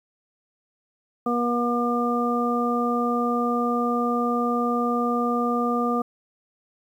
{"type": "harmonic tone", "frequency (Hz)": 240, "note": "B3", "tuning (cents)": -49, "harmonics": [1, 2, 3, 5], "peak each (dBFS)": [-24, -27, -29, -26], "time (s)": [1.26, 6.02], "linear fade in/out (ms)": 5, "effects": ["9-bit"]}